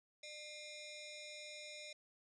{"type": "ring-modulated tone", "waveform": "15% pulse", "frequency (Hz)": 1510, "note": "F#6", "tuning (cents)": 35, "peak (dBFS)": -39, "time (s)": [0.23, 1.93], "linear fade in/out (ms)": 5, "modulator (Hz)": 909, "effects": ["resampled to 22050 Hz"]}